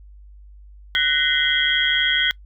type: tone cluster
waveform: sine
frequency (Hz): 1496 / 1884 / 2048 / 3154 / 3298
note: F#6 / A#6 / C7 / G7 / G#7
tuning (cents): +19 / +18 / -38 / +10 / -13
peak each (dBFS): -22 / -26 / -23 / -25 / -20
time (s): 0.95-2.31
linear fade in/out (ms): 0
effects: noise-tail reverb RT60 0.1 s tail -24 dB re dry + added 50 Hz sine -41 dBFS peak until 2.45 s